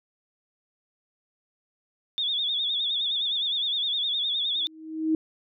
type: tone with vibrato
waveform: sine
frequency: 3529 Hz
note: A7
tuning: 4 cents sharp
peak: -24 dBFS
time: 2.18-4.67 s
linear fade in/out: 0 ms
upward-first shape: sine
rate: 9.7 Hz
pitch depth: 95 cents each way
type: tone with exponential growth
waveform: sine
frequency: 316.6 Hz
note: D#4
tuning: 30 cents sharp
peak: -18 dBFS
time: 4.55-5.15 s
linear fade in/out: 2 ms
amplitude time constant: 130 ms
effects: none